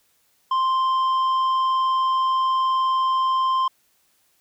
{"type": "tone with tanh clipping", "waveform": "triangle", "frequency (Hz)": 1046.5, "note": "C6", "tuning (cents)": 0, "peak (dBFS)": -19, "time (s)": [0.51, 3.68], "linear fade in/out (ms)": 5, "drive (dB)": 10, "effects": ["white hiss -64 dBFS RMS until 4.4 s"]}